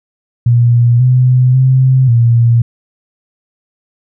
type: tone with pitch steps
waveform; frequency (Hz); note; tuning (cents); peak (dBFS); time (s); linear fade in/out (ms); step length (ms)
sine; 119.5 / 126.7 / 130.6 / 117.5; A#2 / B2 / C3 / A#2; +43 / +45 / -3 / +14; -5; 0.46-2.62; 5; 540
effects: none